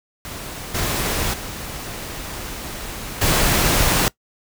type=noise with level steps; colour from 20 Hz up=pink; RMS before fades=-32 / -22 / -31 / -17 dBFS; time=0.25-4.08 s; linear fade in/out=0 ms; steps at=0.74 / 1.33 / 3.21 s; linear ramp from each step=10 ms; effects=noise-tail reverb RT60 0.1 s tail -21 dB re dry